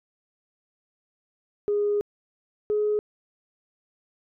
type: tone pair in turn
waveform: sine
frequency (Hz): 412.3 / 420.7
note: G#4 / G#4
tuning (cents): -13 / +22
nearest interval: unison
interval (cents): 35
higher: second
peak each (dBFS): -20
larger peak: neither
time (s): 1.68-2.01 / 2.7-2.99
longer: first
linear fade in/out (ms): 0
effects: tanh soft clip ceiling -16 dBFS